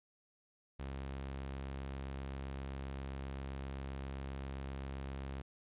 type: tone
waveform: sawtooth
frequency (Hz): 67.6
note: C#2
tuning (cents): -43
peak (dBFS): -37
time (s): 0.79-5.42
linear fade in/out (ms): 10
effects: resampled to 8000 Hz + 13-bit